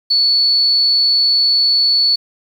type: tone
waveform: sine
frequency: 4435 Hz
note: C#8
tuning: in tune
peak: -10 dBFS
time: 0.1-2.16 s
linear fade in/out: 10 ms
effects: 7-bit